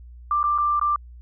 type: tone with dropouts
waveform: sine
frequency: 1182 Hz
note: D6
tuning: 11 cents sharp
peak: -18 dBFS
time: 0.31-0.96 s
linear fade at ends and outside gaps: 2 ms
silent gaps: 0.43-0.439 / 0.579-0.584 / 0.796-0.813 s
effects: added 60 Hz sine -40 dBFS peak until 1.21 s